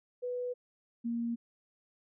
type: tone pair in turn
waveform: sine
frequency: 493.9 / 234.1 Hz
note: B4 / A#3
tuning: 0 / +8 cents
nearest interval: octave + minor second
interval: 1292 cents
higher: first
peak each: -33 / -31 dBFS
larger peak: second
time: 0.22-0.54 / 1.04-1.36 s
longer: neither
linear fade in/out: 20 ms
effects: none